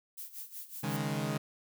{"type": "noise with tremolo", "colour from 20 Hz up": "violet", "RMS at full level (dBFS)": -42, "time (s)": [0.17, 0.97], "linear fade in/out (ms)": 10, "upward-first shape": "sine", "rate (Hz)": 5.4, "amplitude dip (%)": 80}
{"type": "chord", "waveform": "sawtooth", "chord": "C# suspended second", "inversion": "none", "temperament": "equal", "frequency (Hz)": [138.59, 155.56, 207.7], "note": ["C#3", "D#3", "G#3"], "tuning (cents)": [0, 0, 0], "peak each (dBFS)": -32, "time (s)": [0.83, 1.38], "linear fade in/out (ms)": 10}
{"effects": []}